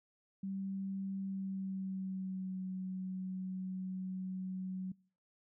sine tone with pitch glide, 193.8 to 186.77 Hz, G3 to F#3, -20 to +17 cents, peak -37 dBFS, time 0.43-4.92 s, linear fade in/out 5 ms, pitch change -63 cents, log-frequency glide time 1.22-2.62 s, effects noise-tail reverb RT60 0.5 s tail -26 dB re dry

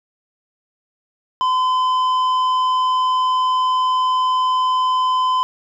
sine tone with tanh clipping, 1020 Hz, C6, 44 cents flat, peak -16 dBFS, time 1.41-5.43 s, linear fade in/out 0 ms, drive 8 dB, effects none

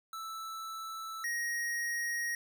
square tone pair in turn, 1318.5 / 1880.6 Hz, E6 / A#6, 0 / +15 cents, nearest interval tritone, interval 615 cents, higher second, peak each -40 / -33 dBFS, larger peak second, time 0.13-1.24 / 1.24-2.35 s, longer neither, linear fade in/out 2 ms, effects none

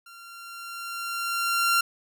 sawtooth tone with level ramp, 1379 Hz, F6, 22 cents flat, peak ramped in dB -42 to -15 dBFS, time 0.06-1.81 s, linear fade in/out 5 ms, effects none

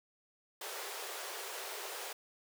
pink high-pass noise, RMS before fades -43 dBFS, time 0.61-2.13 s, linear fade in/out 5 ms, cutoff 370 Hz, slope 96 dB/octave, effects none

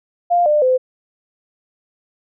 sine tone with pitch steps, 700 / 598.9 / 512.4 Hz, F5 / D5 / C5, +4 / +34 / -36 cents, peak -11 dBFS, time 0.3-0.78 s, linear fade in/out 20 ms, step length 160 ms, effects none

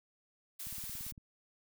blue noise, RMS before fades -43 dBFS, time 0.59-1.12 s, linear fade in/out 10 ms
click train, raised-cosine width 5 ms, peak -39 dBFS, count 10, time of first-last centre 0.67-1.178 s, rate 17.7 Hz
effects none

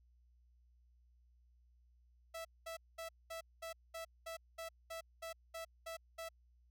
sawtooth tone bursts, 658 Hz, E5, 3 cents flat, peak -40 dBFS, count 13, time 2.34-6.29 s, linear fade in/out 10 ms, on 110 ms, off 210 ms, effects added 60 Hz sine -66 dBFS peak until 6.7 s

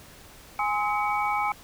sine tone cluster, 829 / 1041 / 1279 / 2256 Hz, G#5 / C6 / D#6 / C#7, -3 / -9 / +47 / +30 cents, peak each -26 / -31 / -30 / -31 dBFS, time 0.59-1.52 s, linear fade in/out 2 ms, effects pink hiss -49 dBFS RMS until 1.63 s

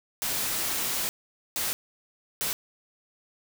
white noise bursts at uneven times, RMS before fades -29 dBFS, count 3, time 0.22-1.09 / 1.56-1.73 / 2.41-2.53 s, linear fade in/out 0 ms, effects none

